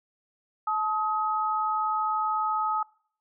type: tone pair together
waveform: sine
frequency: 866 / 1266.4 Hz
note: A5 / D#6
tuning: -28 / +30 cents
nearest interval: perfect fifth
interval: 658 cents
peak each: -28 / -26 dBFS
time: 0.67-2.83 s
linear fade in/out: 5 ms
effects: noise-tail reverb RT60 0.6 s tail -24 dB re dry